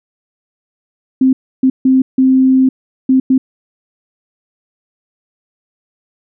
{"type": "tone bursts at uneven times", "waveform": "sine", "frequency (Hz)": 261.6, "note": "C4", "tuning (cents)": 0, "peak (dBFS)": -6, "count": 6, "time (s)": [[1.21, 1.33], [1.63, 1.7], [1.85, 2.02], [2.18, 2.69], [3.09, 3.2], [3.3, 3.38]], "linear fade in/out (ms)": 5, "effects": []}